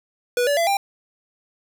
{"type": "tone with pitch steps", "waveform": "square", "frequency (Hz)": [488.8, 574.6, 675.5, 794.1], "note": ["B4", "D5", "E5", "G5"], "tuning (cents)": [-18, -38, 42, 22], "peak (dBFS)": -18, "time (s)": [0.37, 0.77], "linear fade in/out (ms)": 2, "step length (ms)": 100, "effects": []}